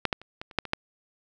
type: clicks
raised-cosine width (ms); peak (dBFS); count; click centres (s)
0.3; -7 / -9 / -29 / -20 / -30 / -7 / -21 / -8; 8; 0.053 / 0.128 / 0.216 / 0.415 / 0.512 / 0.587 / 0.653 / 0.734
effects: none